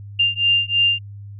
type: beating tone pair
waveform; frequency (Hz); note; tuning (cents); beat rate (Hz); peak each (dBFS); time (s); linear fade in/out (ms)
sine; 2794 / 2797.1; F7 / F7; 0 / +2; 3.1; -18; 0.19-0.99; 10
effects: added 101 Hz sine -33 dBFS peak until 1.39 s